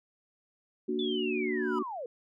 sine chord, Bb augmented, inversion none, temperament equal, 233.1 / 293.7 / 370 Hz, Bb3 / D4 / F#4, 0 / 0 / 0 cents, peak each -34 / -35 / -31 dBFS, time 0.88-1.83 s, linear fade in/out 10 ms
sine linear sweep, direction down, 3520 to 450.2 Hz, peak -35 dBFS, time 0.99-2.06 s, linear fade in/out 2 ms
triangle tone with exponential growth, 986 Hz, B5, 3 cents flat, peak -29 dBFS, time 1.47-1.79 s, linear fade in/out 5 ms, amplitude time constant 68 ms
effects none

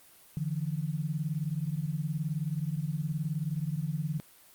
sine beating tone pair, 146.83 / 165.83 Hz, D3 / E3, 0 / +11 cents, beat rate 19 Hz, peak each -32 / -33 dBFS, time 0.37-4.2 s, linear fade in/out 0 ms, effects white hiss -57 dBFS RMS until 4.54 s + Opus 32 kbps

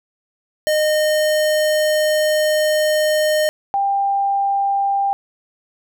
square / sine tone pair in turn, 613 / 794.2 Hz, D#5 / G5, -26 / +22 cents, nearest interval major third, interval 448 cents, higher second, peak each -15 dBFS, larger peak neither, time 0.67-3.49 / 3.74-5.13 s, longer first, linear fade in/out 0 ms, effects none

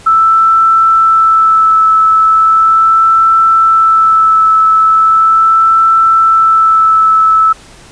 sine tone with vibrato, 1318.5 Hz, E6, in tune, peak -4 dBFS, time 0.06-7.53 s, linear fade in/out 10 ms, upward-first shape sine, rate 0.38 Hz, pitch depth 14 cents each way, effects pink hiss -37 dBFS RMS until 7.91 s + resampled to 22050 Hz

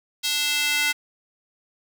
square tone with high-pass filter sweep, 293.7 Hz, D4, in tune, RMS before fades -23 dBFS, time 0.23-0.93 s, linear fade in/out 20 ms, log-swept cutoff 3600 to 2000 Hz, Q 1.8, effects none

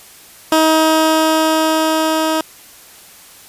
15% pulse tone with level ramp, 316.9 Hz, D#4, 32 cents sharp, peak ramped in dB -3 to -8 dBFS, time 0.52-2.41 s, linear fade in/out 2 ms, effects white hiss -41 dBFS RMS until 3.48 s + resampled to 32000 Hz

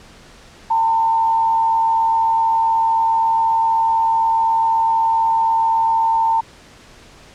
sine tone with frequency modulation, 904 Hz, A5, 47 cents sharp, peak -13 dBFS, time 0.7-6.41 s, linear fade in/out 10 ms, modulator 87.2 Hz, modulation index 0.4, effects pink hiss -44 dBFS RMS until 7.34 s + low-pass 7000 Hz 12 dB/octave

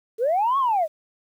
sine linear two-way sweep, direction up then down, 422.1 to 1125 to 589 Hz, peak -17 dBFS, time 0.18-0.88 s, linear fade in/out 50 ms, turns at 0.58 s, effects tanh soft clip ceiling -14 dBFS + 9-bit

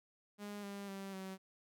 sawtooth tone with pitch steps, 205.3 / 200.1 / 195.13 / 190.23 Hz, G#3 / G3 / G3 / F#3, -20 / +36 / -8 / +48 cents, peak -40 dBFS, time 0.38-1.38 s, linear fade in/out 50 ms, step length 250 ms, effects none

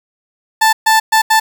30% pulse tone bursts at uneven times, 882 Hz, A5, 4 cents sharp, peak -5 dBFS, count 4, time 0.61-0.73 / 0.86-1 / 1.12-1.22 / 1.3-1.4 s, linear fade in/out 10 ms, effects 7-bit

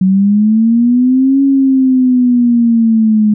sine linear two-way sweep, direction up then down, 185 to 276.1 to 209.7 Hz, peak -6 dBFS, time 0.01-3.34 s, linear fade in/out 5 ms, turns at 1.42 s, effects none

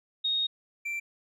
sine / triangle tone pair in turn, 3729 / 2349 Hz, A#7 / D7, 0 / 0 cents, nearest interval minor sixth, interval 800 cents, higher first, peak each -25 / -29 dBFS, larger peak first, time 0.24-0.47 / 0.85-1 s, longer first, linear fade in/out 10 ms, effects none

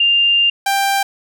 sine / sawtooth tone pair in turn, 2797 / 789.4 Hz, F7 / G5, +2 / +12 cents, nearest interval octave + minor seventh, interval 2190 cents, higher first, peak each -10 dBFS, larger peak neither, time 0-0.5 / 0.66-1.03 s, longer first, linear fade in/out 5 ms, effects none

